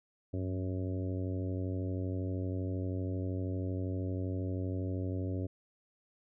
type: harmonic tone with a mistuned harmonic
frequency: 92.7 Hz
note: F#2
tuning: 4 cents sharp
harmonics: 1 / 2 / 3 / 4 / 5 / 6 / 7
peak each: -34 / -44 / -39 / -44 / -47 / -47 / -52 dBFS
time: 0.33-5.47 s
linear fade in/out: 10 ms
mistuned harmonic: 1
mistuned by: +43 cents
effects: none